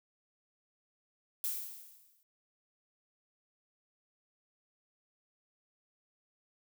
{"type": "noise with exponential decay", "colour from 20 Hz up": "violet", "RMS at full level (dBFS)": -33, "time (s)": [1.44, 2.23], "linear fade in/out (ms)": 0, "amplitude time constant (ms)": 170, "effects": []}